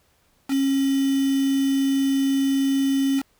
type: tone with quantisation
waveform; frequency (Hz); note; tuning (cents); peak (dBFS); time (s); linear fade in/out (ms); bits
sine; 272.4; C#4; -30; -18; 0.48-3.23; 50; 5
effects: pink hiss -63 dBFS RMS until 3.39 s